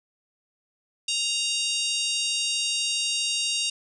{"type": "harmonic tone", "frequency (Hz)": 932.3, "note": "A#5", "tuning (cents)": 0, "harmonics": [3, 4, 5, 6, 7, 8, 9, 10], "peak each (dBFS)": [-28, -30, -32, -34, -35, -36, -37, -38], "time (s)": [1.08, 3.7], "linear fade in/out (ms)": 5, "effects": []}